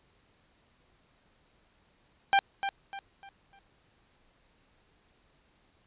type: tone with echo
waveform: sawtooth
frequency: 790 Hz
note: G5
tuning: 13 cents sharp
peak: -16 dBFS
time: 2.33-2.39 s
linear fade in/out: 0 ms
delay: 300 ms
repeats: 4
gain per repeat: -9 dB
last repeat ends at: 3.59 s
effects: pink hiss -67 dBFS RMS until 5.86 s + resampled to 8000 Hz